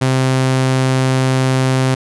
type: tone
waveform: sawtooth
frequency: 130.81 Hz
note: C3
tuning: in tune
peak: -8 dBFS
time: 0.01-1.95 s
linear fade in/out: 10 ms
effects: resampled to 24000 Hz